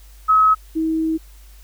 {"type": "tone pair in turn", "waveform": "sine", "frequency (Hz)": [1281, 320.2], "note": ["E6", "D#4"], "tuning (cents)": [-50, 50], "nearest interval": "2 octaves", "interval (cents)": 2400, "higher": "first", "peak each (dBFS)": [-10, -17], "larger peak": "first", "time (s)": [[0.28, 0.55], [0.75, 1.18]], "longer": "second", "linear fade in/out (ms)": 20, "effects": ["added 50 Hz sine -41 dBFS peak until 1.63 s", "white hiss -52 dBFS RMS until 1.63 s"]}